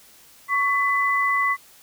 sine tone pair together, 1117.7 / 2003 Hz, C#6 / B6, +14 / +24 cents, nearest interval minor seventh, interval 1010 cents, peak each -21 dBFS, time 0.48-1.57 s, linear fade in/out 50 ms, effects white hiss -51 dBFS RMS until 1.82 s

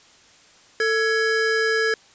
square tone pair together, 444.9 / 1675.6 Hz, A4 / G#6, +19 / +15 cents, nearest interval octave + major seventh, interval 2296 cents, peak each -22 / -22 dBFS, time 0.8-1.94 s, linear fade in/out 2 ms, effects white hiss -52 dBFS RMS until 2.14 s + resampled to 16000 Hz

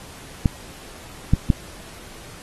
clicks, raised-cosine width 5 ms, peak -3 dBFS, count 3, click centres 0.458 / 1.336 / 1.502 s, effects pink hiss -42 dBFS RMS until 2.42 s + AAC 32 kbps

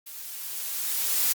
blue noise with level ramp, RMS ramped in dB -41 to -22 dBFS, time 0.06-1.33 s, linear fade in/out 10 ms, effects Opus 48 kbps

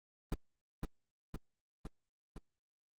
brown noise with echo, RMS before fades -32 dBFS, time 0.32-0.34 s, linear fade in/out 2 ms, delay 510 ms, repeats 4, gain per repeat -3 dB, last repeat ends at 2.38 s, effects Opus 24 kbps

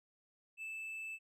triangle tone, 2633 Hz, E7, 3 cents flat, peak -40 dBFS, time 0.57-1.19 s, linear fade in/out 50 ms, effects resampled to 32000 Hz

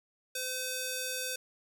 square tone with band-pass filter, 512 Hz, C5, 38 cents flat, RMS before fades -36 dBFS, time 0.35-1.36 s, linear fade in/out 5 ms, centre 9100 Hz, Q 0.51, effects none

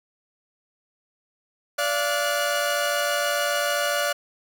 sawtooth tone cluster, 581 / 688 / 1456 Hz, D5 / F5 / F#6, -19 / -26 / -28 cents, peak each -21 / -25 / -23 dBFS, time 1.78-4.13 s, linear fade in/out 10 ms, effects none

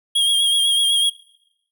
square tone with vibrato, 3262 Hz, G#7, 32 cents flat, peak -15 dBFS, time 0.15-1.1 s, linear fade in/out 10 ms, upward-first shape sine, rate 8 Hz, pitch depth 37 cents each way, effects noise-tail reverb RT60 0.9 s tail -23 dB re dry

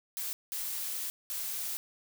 blue noise bursts at uneven times, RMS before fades -36 dBFS, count 3, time 0.17-0.33 / 0.52-1.1 / 1.3-1.77 s, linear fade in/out 0 ms, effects none

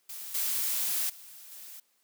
blue noise with level steps, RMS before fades -41 / -30 / -49 / -46 dBFS, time 0.09-1.8 s, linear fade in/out 5 ms, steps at 0.34 / 1.09 / 1.51 s, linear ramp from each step 10 ms, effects white hiss -71 dBFS RMS until 2.03 s + high-pass 200 Hz 12 dB/octave

